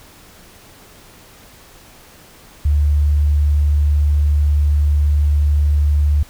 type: tone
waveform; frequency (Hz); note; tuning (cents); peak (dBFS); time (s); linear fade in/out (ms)
sine; 73.5; D2; +2; -11; 2.65-6.23; 5
effects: pink hiss -44 dBFS RMS until 6.29 s